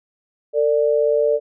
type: tone pair together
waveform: sine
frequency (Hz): 450.3 / 587.3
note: A4 / D5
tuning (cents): +40 / 0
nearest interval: perfect fourth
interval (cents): 460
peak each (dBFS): -17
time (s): 0.53-1.4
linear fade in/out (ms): 50
effects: none